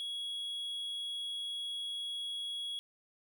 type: tone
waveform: triangle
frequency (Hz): 3334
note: G#7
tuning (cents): +6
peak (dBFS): -35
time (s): 0-2.79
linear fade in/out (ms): 0
effects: none